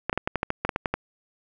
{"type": "clicks", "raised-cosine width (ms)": 0.5, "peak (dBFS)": -9, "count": 12, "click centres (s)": [0.096, 0.129, 0.176, 0.275, 0.357, 0.431, 0.504, 0.65, 0.692, 0.761, 0.858, 0.94], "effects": []}